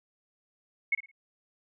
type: tone with echo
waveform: sine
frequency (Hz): 2189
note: C#7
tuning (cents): -22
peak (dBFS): -22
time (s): 0.92-0.95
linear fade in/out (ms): 5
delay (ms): 55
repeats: 3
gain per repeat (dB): -12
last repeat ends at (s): 1.115
effects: none

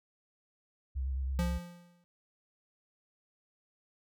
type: tone with vibrato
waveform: sine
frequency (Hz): 66.3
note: C2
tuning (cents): +23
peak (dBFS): -31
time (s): 0.95-1.59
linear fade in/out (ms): 20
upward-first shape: sine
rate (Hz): 9.1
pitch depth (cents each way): 46
type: tone with exponential decay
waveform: square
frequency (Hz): 174.5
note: F3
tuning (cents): -1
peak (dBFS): -29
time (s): 1.39-2.04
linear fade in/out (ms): 0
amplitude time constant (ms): 140
effects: none

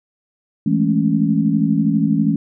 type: chord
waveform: sine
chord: A major seventh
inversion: second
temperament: equal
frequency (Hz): 164.81 / 207.7 / 220 / 277.2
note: E3 / G#3 / A3 / C#4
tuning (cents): 0 / 0 / 0 / 0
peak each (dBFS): -19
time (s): 0.66-2.36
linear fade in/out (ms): 5
effects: none

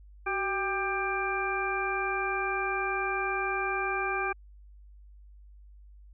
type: harmonic tone with a mistuned harmonic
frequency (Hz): 395.8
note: G4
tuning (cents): +17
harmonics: 1 / 2 / 3 / 4 / 6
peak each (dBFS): -34 / -34 / -34 / -34 / -34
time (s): 0.26-4.33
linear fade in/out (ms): 10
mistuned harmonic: 1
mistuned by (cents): -75
effects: added 50 Hz sine -49 dBFS peak until 6.13 s

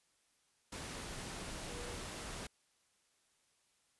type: tone in noise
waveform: sine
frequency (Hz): 483.5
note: B4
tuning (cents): -37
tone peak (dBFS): -49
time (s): 1.69-1.96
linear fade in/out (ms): 5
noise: pink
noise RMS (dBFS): -45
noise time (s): 0.72-2.47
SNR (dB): -7
effects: white hiss -75 dBFS RMS until 3.99 s + resampled to 24000 Hz

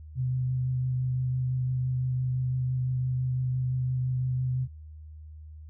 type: tone with vibrato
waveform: sine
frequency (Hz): 127.8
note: C3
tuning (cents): -40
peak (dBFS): -25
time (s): 0.15-4.68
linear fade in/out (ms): 50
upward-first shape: triangle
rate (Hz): 5.9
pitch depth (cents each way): 17
effects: added 77 Hz sine -42 dBFS peak until 5.69 s

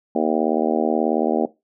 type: harmonic tone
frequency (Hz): 78.5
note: D#2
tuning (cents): +16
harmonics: 3 / 4 / 5 / 6 / 7 / 8 / 9 / 10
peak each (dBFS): -23 / -24 / -25 / -26 / -26 / -27 / -28 / -28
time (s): 0.15-1.46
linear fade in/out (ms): 5
effects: noise-tail reverb RT60 0.2 s tail -17 dB re dry

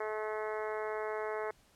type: harmonic tone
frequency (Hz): 215.3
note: A3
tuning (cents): -37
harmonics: 2 / 3 / 4 / 5 / 6 / 7 / 8 / 9 / 10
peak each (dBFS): -37 / -41 / -43 / -45 / -47 / -48 / -49 / -50 / -51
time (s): 0-1.51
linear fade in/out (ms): 5
effects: pink hiss -66 dBFS RMS until 1.75 s + low-pass 12000 Hz 12 dB/octave

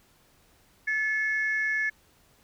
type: tone pair together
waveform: sine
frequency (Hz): 1726.3 / 2175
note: A6 / C#7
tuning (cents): -33 / -33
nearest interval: major third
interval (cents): 400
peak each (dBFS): -25 / -29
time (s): 0.87-1.9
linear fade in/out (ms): 10
effects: tanh soft clip ceiling -18 dBFS + pink hiss -62 dBFS RMS until 2.43 s

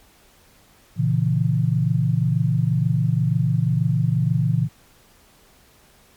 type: chord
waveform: sine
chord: A# diminished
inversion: none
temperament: equal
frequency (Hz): 116.54 / 138.59 / 164.81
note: A#2 / C#3 / E3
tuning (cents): 0 / 0 / 0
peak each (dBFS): -21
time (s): 0.96-4.69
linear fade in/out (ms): 50
effects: pink hiss -54 dBFS RMS until 6.16 s + MP3 96 kbps

